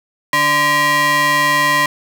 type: ring-modulated tone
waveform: 40% pulse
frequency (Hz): 440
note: A4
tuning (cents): 0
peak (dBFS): -8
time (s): 0.33-1.86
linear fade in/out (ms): 2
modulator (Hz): 1470
effects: none